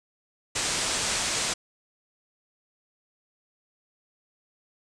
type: low-pass noise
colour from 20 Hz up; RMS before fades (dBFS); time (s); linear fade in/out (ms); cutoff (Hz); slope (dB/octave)
white; -28; 0.55-1.54; 10; 8800; 48
effects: none